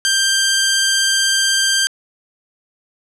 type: tone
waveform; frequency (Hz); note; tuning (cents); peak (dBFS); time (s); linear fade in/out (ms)
10% pulse; 1579; G6; +12; -4; 0.05-1.87; 0
effects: low-pass 9000 Hz 12 dB/octave + 7-bit